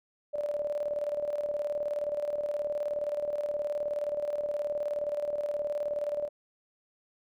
sine tone with tremolo, 587.3 Hz, D5, in tune, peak -27 dBFS, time 0.33-6.29 s, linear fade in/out 20 ms, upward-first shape square, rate 19 Hz, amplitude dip 55%, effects none

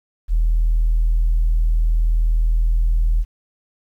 sine tone, 40.32 Hz, E1, 38 cents flat, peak -12 dBFS, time 0.28-3.25 s, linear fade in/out 50 ms, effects tanh soft clip ceiling -10 dBFS + 9-bit

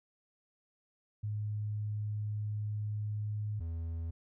sine / triangle tone pair in turn, 105.4 / 82.67 Hz, G#2 / E2, +26 / +6 cents, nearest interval major third, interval 420 cents, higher first, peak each -33 / -33 dBFS, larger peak neither, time 1.23-3.6 / 3.6-4.11 s, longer first, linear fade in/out 10 ms, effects none

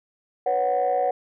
sine chord, B suspended second, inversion none, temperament just, 493.9 / 555.6 / 740.8 Hz, B4 / C#5 / F#5, 0 / +4 / +2 cents, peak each -25 / -24 / -21 dBFS, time 0.46-1.11 s, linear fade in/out 5 ms, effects tanh soft clip ceiling -14 dBFS

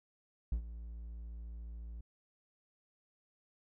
triangle tone with ADSR envelope, 57.1 Hz, A#1, 35 cents flat, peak -27 dBFS, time 0.52-2.01 s, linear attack 3 ms, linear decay 89 ms, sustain -14 dB, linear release 6 ms, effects none

